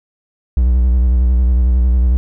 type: tone with vibrato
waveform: triangle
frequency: 61.74 Hz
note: B1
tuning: in tune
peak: -7 dBFS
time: 0.57-2.17 s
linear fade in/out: 0 ms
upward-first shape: square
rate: 11 Hz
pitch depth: 62 cents each way
effects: none